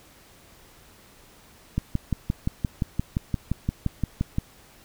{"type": "click train", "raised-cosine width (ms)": 5, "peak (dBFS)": -11, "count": 16, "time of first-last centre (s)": [1.78, 4.384], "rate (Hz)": 5.76, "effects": ["pink hiss -53 dBFS RMS until 4.84 s"]}